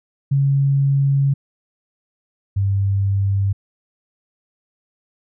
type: tone pair in turn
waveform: sine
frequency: 138.59 / 98.56 Hz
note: C#3 / G2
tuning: 0 / +10 cents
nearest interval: tritone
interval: 590 cents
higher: first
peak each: -13 / -15 dBFS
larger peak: first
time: 0.31-1.34 / 2.56-3.53 s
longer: first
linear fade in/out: 10 ms
effects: none